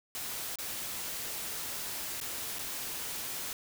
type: noise with dropouts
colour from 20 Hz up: white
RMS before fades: -38 dBFS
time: 0.15-3.53 s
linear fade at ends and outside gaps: 1 ms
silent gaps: 0.557-0.586 / 2.202-2.212 / 2.586-2.591 s
effects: none